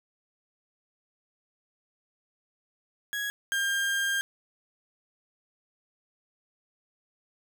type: tone pair in turn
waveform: 35% pulse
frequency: 1661.2 / 1601.7 Hz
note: G#6 / G6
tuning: 0 / +37 cents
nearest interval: minor second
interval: 63 cents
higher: first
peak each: -28 / -24 dBFS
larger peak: second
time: 3.13-3.3 / 3.52-4.21 s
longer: second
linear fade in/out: 0 ms
effects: none